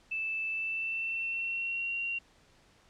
sine tone with pitch glide, 2637 to 2755 Hz, E7 to F7, 0 to -24 cents, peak -31 dBFS, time 0.11-2.19 s, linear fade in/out 10 ms, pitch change +76 cents, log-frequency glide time 0.49-1.96 s, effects pink hiss -63 dBFS RMS until 2.89 s + low-pass 7000 Hz 12 dB/octave

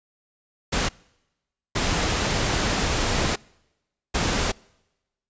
pink noise bursts at uneven times, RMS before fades -23 dBFS, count 3, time 0.72-0.89 / 1.75-3.36 / 4.14-4.52 s, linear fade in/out 10 ms, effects noise-tail reverb RT60 1.0 s tail -26 dB re dry + resampled to 16000 Hz

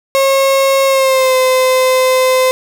35% pulse tone with pitch glide, 542 to 515.1 Hz, C#5 to C5, -39 to -27 cents, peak -7 dBFS, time 0.15-2.51 s, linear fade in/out 0 ms, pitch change -88 cents, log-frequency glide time 0.86-1.36 s, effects none

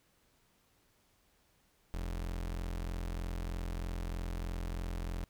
35% pulse tone, 43.17 Hz, F1, 19 cents flat, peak -34 dBFS, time 1.94-5.24 s, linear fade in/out 0 ms, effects pink hiss -71 dBFS RMS until 5.29 s

